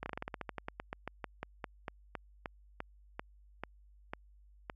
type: slowing click train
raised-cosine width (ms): 0.5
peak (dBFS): -23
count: 26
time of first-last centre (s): 0.03-4.699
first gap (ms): 30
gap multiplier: 1.13
effects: added 50 Hz sine -58 dBFS peak until 4.75 s